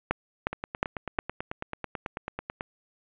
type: two click trains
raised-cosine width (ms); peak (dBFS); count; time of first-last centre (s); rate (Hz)
0.5; -17 / -9; 20 / 4; 0.53-2.609 / 0.11-1.189; 9.14 / 2.78
effects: resampled to 8000 Hz + 7-bit